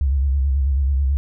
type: tone with vibrato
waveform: sine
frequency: 68.3 Hz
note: C#2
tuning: 25 cents flat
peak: -15 dBFS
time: 0.01-1.17 s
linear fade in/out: 0 ms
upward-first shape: square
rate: 9.2 Hz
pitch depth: 68 cents each way
effects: none